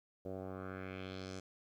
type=tone with low-pass filter sweep; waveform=10% pulse; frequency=94.2 Hz; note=F#2; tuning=32 cents sharp; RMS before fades=-45 dBFS; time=0.25-1.4 s; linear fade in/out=5 ms; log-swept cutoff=540 to 6900 Hz; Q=2.3; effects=12-bit